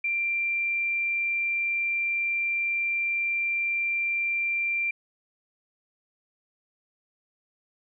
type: tone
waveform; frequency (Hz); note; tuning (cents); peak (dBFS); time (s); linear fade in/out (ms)
sine; 2366; D7; +12; -24; 0.04-4.91; 5
effects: none